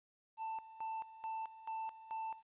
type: tone with tremolo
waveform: triangle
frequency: 888 Hz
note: A5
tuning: 16 cents sharp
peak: -37 dBFS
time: 0.37-2.43 s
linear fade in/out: 50 ms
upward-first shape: square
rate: 2.3 Hz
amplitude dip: 80%
effects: resampled to 8000 Hz + 13-bit

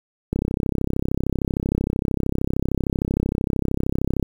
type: click train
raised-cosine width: 3 ms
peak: -8 dBFS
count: 130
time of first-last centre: 0.33-4.227 s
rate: 33.1 Hz
effects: 7-bit

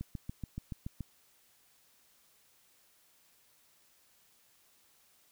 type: click train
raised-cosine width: 5 ms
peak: -26 dBFS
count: 8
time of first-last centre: 0.01-1.007 s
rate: 7.02 Hz
effects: white hiss -67 dBFS RMS until 5.31 s

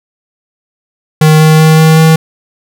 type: tone with pitch steps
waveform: square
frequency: 155.56 / 156.64 / 157.73 / 158.83 / 159.93 Hz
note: D#3 / D#3 / D#3 / D#3 / D#3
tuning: 0 / +12 / +24 / +36 / +48 cents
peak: -3 dBFS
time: 1.21-2.16 s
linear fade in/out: 5 ms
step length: 190 ms
effects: none

